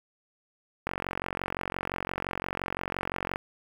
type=click train; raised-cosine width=0.5 ms; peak=-15 dBFS; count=115; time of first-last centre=0.87-3.359 s; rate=45.8 Hz; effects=7-bit